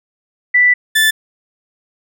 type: tone pair in turn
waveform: sine / 30% pulse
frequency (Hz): 1975.5 / 1754.7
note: B6 / A6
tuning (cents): 0 / -5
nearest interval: major second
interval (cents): 205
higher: first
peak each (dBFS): -7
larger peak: neither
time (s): 0.54-0.74 / 0.95-1.11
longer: first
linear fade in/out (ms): 10
effects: none